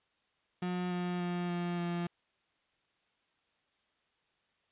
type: tone with pitch steps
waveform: 35% pulse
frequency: 179.6 / 177.95 / 176.31 / 174.69 / 173.08 Hz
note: F3 / F3 / F3 / F3 / F3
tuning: +49 / +33 / +17 / +1 / -15 cents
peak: -31 dBFS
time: 0.62-2.07 s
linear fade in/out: 5 ms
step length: 290 ms
effects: white hiss -75 dBFS RMS until 4.71 s + resampled to 8000 Hz